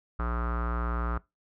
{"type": "tone with low-pass filter", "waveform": "square", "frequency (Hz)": 59, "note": "A#1", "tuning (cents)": 22, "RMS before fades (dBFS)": -30, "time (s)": [0.19, 1.18], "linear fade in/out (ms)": 5, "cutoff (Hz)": 1300, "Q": 7.4, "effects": ["noise-tail reverb RT60 0.2 s tail -21 dB re dry"]}